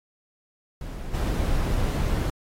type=noise with level steps; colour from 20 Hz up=brown; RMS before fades=-34 / -24 dBFS; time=0.81-2.3 s; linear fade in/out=2 ms; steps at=1.13 s; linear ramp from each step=20 ms; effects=AAC 48 kbps